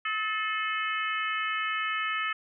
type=harmonic tone with a mistuned harmonic; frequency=430.1 Hz; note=A4; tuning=39 cents flat; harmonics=3 / 4 / 5 / 6 / 7; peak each=-31 / -33 / -35 / -37 / -38 dBFS; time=0.05-2.33 s; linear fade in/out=5 ms; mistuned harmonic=4; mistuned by=+40 cents; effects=none